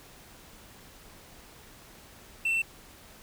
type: tone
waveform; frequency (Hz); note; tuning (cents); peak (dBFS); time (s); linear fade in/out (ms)
triangle; 2687; E7; +33; -23; 2.45-2.62; 5
effects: pink hiss -52 dBFS RMS until 3.22 s